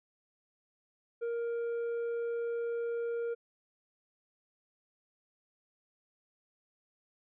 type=tone with tanh clipping; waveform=sine; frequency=468 Hz; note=A#4; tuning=7 cents sharp; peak=-33 dBFS; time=1.21-3.35 s; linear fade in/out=20 ms; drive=5 dB; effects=none